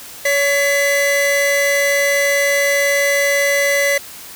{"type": "tone pair together", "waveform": "45% pulse", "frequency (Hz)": [564, 2010], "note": ["C#5", "B6"], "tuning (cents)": [30, 30], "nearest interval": "octave + minor seventh", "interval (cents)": 2200, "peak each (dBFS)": -16, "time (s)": [0.25, 3.98], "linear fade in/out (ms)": 5, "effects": ["white hiss -35 dBFS RMS until 4.35 s"]}